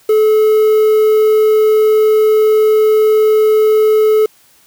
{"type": "tone with quantisation", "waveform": "triangle", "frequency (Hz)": 430.8, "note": "A4", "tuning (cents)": -37, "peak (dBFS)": -5, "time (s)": [0.09, 4.26], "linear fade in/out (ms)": 5, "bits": 5, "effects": ["white hiss -49 dBFS RMS until 4.66 s"]}